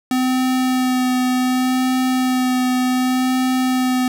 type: tone with vibrato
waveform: square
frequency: 254.9 Hz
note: C4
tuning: 45 cents flat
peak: -16 dBFS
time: 0.11-4.08 s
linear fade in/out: 2 ms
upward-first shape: sine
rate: 0.67 Hz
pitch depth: 14 cents each way
effects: none